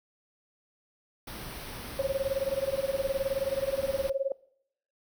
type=band-stop noise; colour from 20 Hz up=pink; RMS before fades=-41 dBFS; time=1.27-4.1 s; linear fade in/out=5 ms; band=6000 to 8500 Hz; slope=96 dB/octave
type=tone with tremolo; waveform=sine; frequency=544 Hz; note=C#5; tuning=33 cents flat; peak=-23 dBFS; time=1.99-4.32 s; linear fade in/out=2 ms; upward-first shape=sine; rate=19 Hz; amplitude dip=90%
effects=noise-tail reverb RT60 0.7 s tail -22 dB re dry